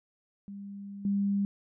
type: tone with level steps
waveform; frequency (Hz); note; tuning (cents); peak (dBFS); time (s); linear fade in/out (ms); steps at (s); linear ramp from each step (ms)
sine; 200; G3; +35; -39 / -25; 0.48-1.45; 0; 1.05; 2
effects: none